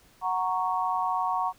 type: chord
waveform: sine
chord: F# major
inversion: none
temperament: equal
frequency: 740 / 932.3 / 1108.7 Hz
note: F#5 / A#5 / C#6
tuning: 0 / 0 / 0 cents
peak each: -29 dBFS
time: 0.21-1.53 s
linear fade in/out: 50 ms
effects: pink hiss -59 dBFS RMS until 1.58 s